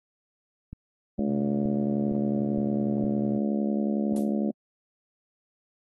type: click train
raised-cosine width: 5 ms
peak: -26 dBFS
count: 6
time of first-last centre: 0.73-3.045 s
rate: 2.16 Hz
type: harmonic tone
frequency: 71 Hz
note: C#2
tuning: 42 cents sharp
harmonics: 3 / 4 / 5 / 6 / 7 / 8 / 9 / 10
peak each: -25 / -32 / -34 / -41 / -41 / -36 / -46 / -44 dBFS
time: 1.18-4.51 s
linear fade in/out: 10 ms
type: tone with pitch glide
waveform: triangle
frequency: 130.81 to 125.34 Hz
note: C3 to B2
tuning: 0 to +26 cents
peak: -33 dBFS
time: 1.25-3.41 s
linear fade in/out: 50 ms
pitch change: -74 cents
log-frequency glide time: 2.3-3.02 s
type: noise with exponential decay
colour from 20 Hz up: violet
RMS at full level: -36 dBFS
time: 4.16-4.34 s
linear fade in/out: 2 ms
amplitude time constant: 38 ms
effects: AAC 32 kbps